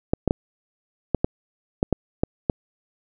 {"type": "clicks", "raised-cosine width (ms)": 2, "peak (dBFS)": -5, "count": 9, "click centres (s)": [0.135, 0.277, 0.309, 1.147, 1.245, 1.829, 1.927, 2.235, 2.498], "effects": []}